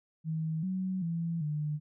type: tone with pitch steps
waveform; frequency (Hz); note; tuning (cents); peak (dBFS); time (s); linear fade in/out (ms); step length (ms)
sine; 159.2 / 187.1 / 167.1 / 150.3; D#3 / F#3 / E3 / D3; +40 / +20 / +24 / +40; -30; 0.24-1.8; 50; 390
effects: none